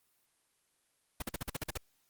pink noise bursts, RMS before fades -36 dBFS, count 9, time 1.2-1.775 s, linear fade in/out 5 ms, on 23 ms, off 46 ms, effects white hiss -74 dBFS RMS until 2.09 s + Opus 32 kbps

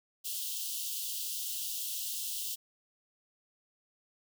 white high-pass noise, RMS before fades -37 dBFS, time 0.24-2.56 s, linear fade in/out 20 ms, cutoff 2800 Hz, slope 96 dB/octave, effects none

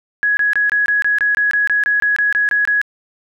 sine tone bursts, 1673 Hz, G#6, 12 cents sharp, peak -12 dBFS, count 16, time 0.23-2.815 s, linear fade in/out 0 ms, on 140 ms, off 23 ms, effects none

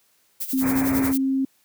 violet noise with tremolo, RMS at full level -27 dBFS, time 0.4-1.18 s, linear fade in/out 10 ms, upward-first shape sine, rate 11 Hz, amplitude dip 75%
sine tone with pitch glide, 263.1 to 267.5 Hz, C4 to C4, +10 to +38 cents, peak -19 dBFS, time 0.53-1.45 s, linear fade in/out 5 ms, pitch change +28 cents, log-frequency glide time 0.68-0.81 s
pink low-pass noise, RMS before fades -28 dBFS, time 0.6-1.14 s, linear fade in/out 50 ms, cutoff 2400 Hz, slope 96 dB/octave
effects white hiss -63 dBFS RMS until 1.64 s + high-pass 80 Hz 12 dB/octave

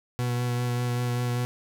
40% pulse tone with vibrato, 122.2 Hz, B2, 18 cents flat, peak -24 dBFS, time 0.19-1.45 s, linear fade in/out 0 ms, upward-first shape sine, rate 5.1 Hz, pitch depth 14 cents each way, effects none

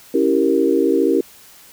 sine chord, C# diminished seventh, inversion none, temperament equal with one note detuned, 277.2 / 329.6 / 390.9 / 466.2 Hz, C#4 / E4 / G4 / Bb4, 0 / 0 / -5 / 0 cents, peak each -19 / -18 / -18 / -19 dBFS, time 0.14-1.21 s, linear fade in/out 5 ms, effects white hiss -45 dBFS RMS until 1.72 s

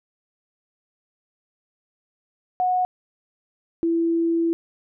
sine tone pair in turn, 732 / 333.3 Hz, F#5 / E4, -19 / +19 cents, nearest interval octave + major second, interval 1362 cents, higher first, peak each -18 dBFS, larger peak neither, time 2.6-2.85 / 3.83-4.53 s, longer second, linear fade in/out 0 ms, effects none

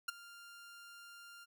sawtooth tone with ADSR envelope, 1396.9 Hz, F6, in tune, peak -29 dBFS, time 0.08-1.46 s, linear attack 8 ms, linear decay 15 ms, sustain -20 dB, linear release 30 ms, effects none

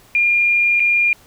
sine tone with dropouts, 2409 Hz, D7, 43 cents sharp, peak -12 dBFS, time 0.15-1.13 s, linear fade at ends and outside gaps 1 ms, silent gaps 0.797-0.802 s, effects pink hiss -49 dBFS RMS until 1.26 s

